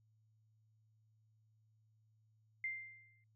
sine tone with exponential decay, 2093 Hz, C7, in tune, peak -36 dBFS, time 2.64-3.24 s, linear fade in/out 2 ms, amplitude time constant 130 ms, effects noise-tail reverb RT60 0.1 s tail -23 dB re dry + added 109 Hz sine -70 dBFS peak until 3.35 s

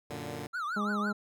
10% pulse chord, Gb augmented, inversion none, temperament equal, 92.5 / 116.54 / 146.83 Hz, Gb2 / Bb2 / D3, 0 / 0 / 0 cents, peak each -36 / -33 / -32 dBFS, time 0.1-0.47 s, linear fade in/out 5 ms
triangle tone with vibrato, 1318.5 Hz, E6, in tune, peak -30 dBFS, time 0.53-1.13 s, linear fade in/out 20 ms, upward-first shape triangle, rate 5.9 Hz, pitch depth 250 cents each way
harmonic tone, 207.2 Hz, G#3, 4 cents flat, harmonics 1 / 2 / 3 / 4 / 5 / 6, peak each -31 / -40 / -43 / -45 / -48 / -49 dBFS, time 0.76-1.13 s, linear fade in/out 10 ms
effects none

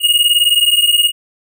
square beating tone pair, 2857 / 2876 Hz, F7 / F#7, +39 / -50 cents, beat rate 19 Hz, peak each -13 dBFS, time 0-1.12 s, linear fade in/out 50 ms, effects none

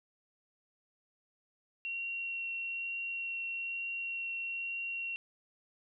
sine tone with vibrato, 2739 Hz, F7, 34 cents flat, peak -35 dBFS, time 1.85-5.16 s, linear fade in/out 0 ms, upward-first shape triangle, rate 1.1 Hz, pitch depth 8 cents each way, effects none

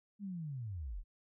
sine linear sweep, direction down, 209.8 to 30.48 Hz, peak -39 dBFS, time 0.19-1.04 s, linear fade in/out 50 ms, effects none

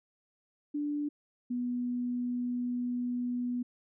sine tone pair in turn, 293.1 / 245.2 Hz, D4 / B3, -3 / -12 cents, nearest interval minor third, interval 309 cents, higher first, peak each -30 / -30 dBFS, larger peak neither, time 0.74-1.09 / 1.5-3.63 s, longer second, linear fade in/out 10 ms, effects none

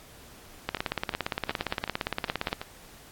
two click trains, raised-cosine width 0.3 ms, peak -18 / -11 dBFS, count 6 / 33, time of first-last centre 0.77-2.615 / 0.69-2.529 s, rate 2.71 / 17.4 Hz, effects pink hiss -51 dBFS RMS until 3.11 s + AAC 64 kbps

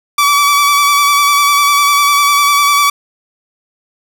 sawtooth tone with vibrato, 1149 Hz, D6, 38 cents flat, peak -4 dBFS, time 0.18-2.9 s, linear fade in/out 5 ms, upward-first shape square, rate 10 Hz, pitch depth 20 cents each way, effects 7-bit

